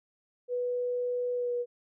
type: tone with pitch glide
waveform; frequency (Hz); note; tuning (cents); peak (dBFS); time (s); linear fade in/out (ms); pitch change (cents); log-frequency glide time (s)
sine; 491.9 to 484.6; B4 to B4; -7 to -33; -28; 0.48-1.66; 50; -26; 1.34-1.53
effects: none